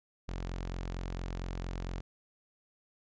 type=tone; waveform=sawtooth; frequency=44.37 Hz; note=F1; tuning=28 cents sharp; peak=-32 dBFS; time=0.28-2.01 s; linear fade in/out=10 ms; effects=resampled to 16000 Hz